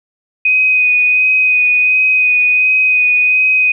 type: tone with vibrato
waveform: sine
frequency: 2500 Hz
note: D#7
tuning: 8 cents sharp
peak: -8 dBFS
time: 0.45-3.72 s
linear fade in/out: 5 ms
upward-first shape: sine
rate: 1.4 Hz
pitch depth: 16 cents each way
effects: none